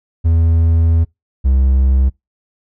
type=tone pair in turn; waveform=triangle; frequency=82.41 / 66.02 Hz; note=E2 / C2; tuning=0 / +16 cents; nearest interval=major third; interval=384 cents; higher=first; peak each=-7 dBFS; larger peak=neither; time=0.24-1.05 / 1.44-2.1 s; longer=first; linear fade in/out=20 ms; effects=noise-tail reverb RT60 0.2 s tail -26 dB re dry

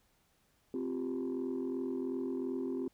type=chord; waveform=sine; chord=C suspended fourth; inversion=none; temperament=equal; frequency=261.6 / 349.2 / 392 Hz; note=C4 / F4 / G4; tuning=0 / 0 / 0 cents; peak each=-35 / -38 / -38 dBFS; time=0.74-2.88 s; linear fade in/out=2 ms; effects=tanh soft clip ceiling -29 dBFS + pink hiss -72 dBFS RMS until 2.93 s

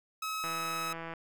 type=tone; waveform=sawtooth; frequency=1283 Hz; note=E6; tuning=47 cents flat; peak=-30 dBFS; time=0.22-0.93 s; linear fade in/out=5 ms
type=click train; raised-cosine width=0.5 ms; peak=-26 dBFS; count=116; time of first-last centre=0.44-1.137 s; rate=165 Hz
effects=none

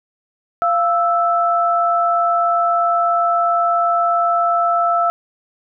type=tone pair together; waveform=sine; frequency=690.8 / 1318.5 Hz; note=F5 / E6; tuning=-19 / 0 cents; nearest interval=major seventh; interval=1119 cents; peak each=-16 dBFS; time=0.62-5.1 s; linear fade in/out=0 ms; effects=none

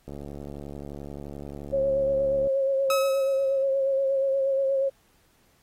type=click train; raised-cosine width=2 ms; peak=-25 dBFS; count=172; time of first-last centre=0.08-2.472 s; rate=71.5 Hz
type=tone with vibrato; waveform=sine; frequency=542 Hz; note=C#5; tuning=39 cents flat; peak=-21 dBFS; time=1.72-4.9 s; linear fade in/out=20 ms; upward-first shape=sine; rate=8.4 Hz; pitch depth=28 cents each way
type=tone with exponential decay; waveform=sawtooth; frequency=1284 Hz; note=E6; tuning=46 cents flat; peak=-19 dBFS; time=2.9-3.64 s; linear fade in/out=2 ms; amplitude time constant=160 ms
effects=pink hiss -64 dBFS RMS until 5.62 s + AAC 48 kbps

